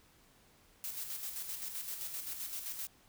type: noise with tremolo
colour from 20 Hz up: blue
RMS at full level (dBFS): -40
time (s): 0.84-2.87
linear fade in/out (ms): 0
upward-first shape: square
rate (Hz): 7.7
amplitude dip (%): 45
effects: pink hiss -65 dBFS RMS until 3.08 s